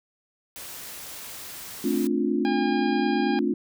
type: noise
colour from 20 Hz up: white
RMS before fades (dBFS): -39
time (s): 0.56-2.07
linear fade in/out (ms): 0
type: chord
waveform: sine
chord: D minor seventh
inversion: second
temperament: just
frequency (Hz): 220.2 / 264.3 / 293.7 / 352.4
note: A3 / C4 / D4 / F4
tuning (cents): +2 / +18 / 0 / +16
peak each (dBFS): -27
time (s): 1.84-3.54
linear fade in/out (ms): 5
type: harmonic tone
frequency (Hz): 810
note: G#5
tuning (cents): -43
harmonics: 1 / 2 / 3 / 4 / 5 / 6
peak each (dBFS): -29 / -34 / -38 / -41 / -44 / -43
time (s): 2.45-3.39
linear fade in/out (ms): 0
effects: none